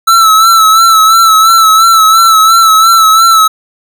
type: tone with vibrato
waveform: square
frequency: 1318.5 Hz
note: E6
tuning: in tune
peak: -3 dBFS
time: 0.07-3.48 s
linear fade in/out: 10 ms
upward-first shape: sine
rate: 2.9 Hz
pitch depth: 45 cents each way
effects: none